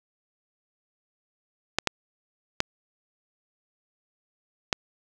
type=clicks; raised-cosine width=0.2 ms; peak=-4 dBFS; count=4; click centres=1.786 / 1.873 / 2.604 / 4.728 s; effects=none